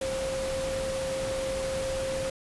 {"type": "tone in noise", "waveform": "sine", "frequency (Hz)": 531, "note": "C5", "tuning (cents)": 25, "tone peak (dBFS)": -29, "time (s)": [0.01, 2.3], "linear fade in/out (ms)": 5, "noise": "pink", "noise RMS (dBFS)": -36, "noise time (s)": [0.01, 2.3], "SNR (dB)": 4, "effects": ["resampled to 24000 Hz"]}